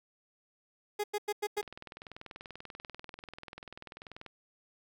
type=tone bursts; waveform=30% pulse; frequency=415.3 Hz; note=G#4; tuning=in tune; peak=-28 dBFS; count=5; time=0.99-1.615 s; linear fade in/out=10 ms; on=49 ms; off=95 ms
type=click train; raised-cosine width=0.3 ms; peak=-29 dBFS; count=56; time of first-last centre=1.58-4.263 s; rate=20.5 Hz
effects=none